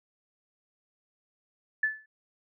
sine tone with exponential decay, 1741 Hz, A6, 19 cents flat, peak -20 dBFS, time 1.83-2.06 s, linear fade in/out 5 ms, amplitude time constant 48 ms, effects none

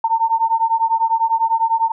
sine beating tone pair, 901 / 911 Hz, A5 / A#5, +41 / -40 cents, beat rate 10 Hz, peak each -17 dBFS, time 0.04-1.92 s, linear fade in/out 5 ms, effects none

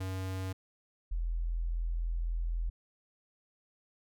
square / sine tone pair in turn, 94.2 / 41.96 Hz, F#2 / E1, +32 / +31 cents, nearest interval octave + major second, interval 1401 cents, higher first, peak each -35 / -30 dBFS, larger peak second, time 0-0.53 / 1.11-2.7 s, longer second, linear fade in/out 10 ms, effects none

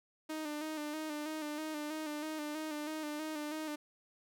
sawtooth tone with vibrato, 305.2 Hz, D#4, 33 cents flat, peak -34 dBFS, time 0.29-3.76 s, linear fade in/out 10 ms, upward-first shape square, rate 3.1 Hz, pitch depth 39 cents each way, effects none

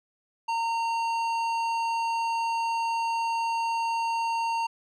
sine tone with tanh clipping, 918 Hz, A#5, 27 cents flat, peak -27 dBFS, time 0.48-4.67 s, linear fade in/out 10 ms, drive 13 dB, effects none

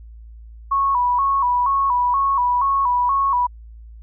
sine tone with vibrato, 1039 Hz, C6, 12 cents flat, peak -15 dBFS, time 0.71-3.47 s, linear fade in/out 10 ms, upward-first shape square, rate 2.1 Hz, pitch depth 100 cents each way, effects added 56 Hz sine -37 dBFS peak until 4.02 s

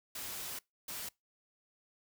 white noise bursts at uneven times, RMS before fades -42 dBFS, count 2, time 0.15-0.59 / 0.88-1.09 s, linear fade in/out 5 ms, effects noise-tail reverb RT60 0.2 s tail -24 dB re dry

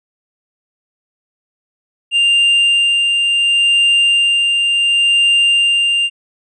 triangle tone with tremolo, 2794 Hz, F7, in tune, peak -7 dBFS, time 2.11-6.1 s, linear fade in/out 50 ms, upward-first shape sine, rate 0.7 Hz, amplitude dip 30%, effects resampled to 22050 Hz

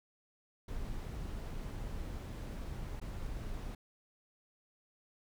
brown noise with dropouts, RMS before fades -41 dBFS, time 0.68-3.75 s, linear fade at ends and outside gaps 5 ms, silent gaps 3-3.014 s, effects none

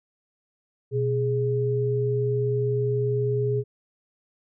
sine tone pair together, 123.47 / 415.3 Hz, B2 / G#4, 0 / 0 cents, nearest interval octave + major sixth, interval 2100 cents, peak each -24 dBFS, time 0.91-3.64 s, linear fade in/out 50 ms, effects none

